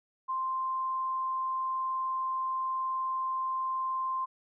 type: tone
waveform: sine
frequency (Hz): 1046.5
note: C6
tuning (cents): 0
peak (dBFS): -29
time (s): 0.28-4.26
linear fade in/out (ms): 20
effects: none